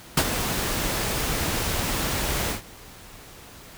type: noise with ADSR envelope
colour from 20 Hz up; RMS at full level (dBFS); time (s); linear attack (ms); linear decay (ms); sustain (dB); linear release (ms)
pink; -17; 0.17-2.62; 6; 53; -9; 130
effects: pink hiss -45 dBFS RMS until 3.77 s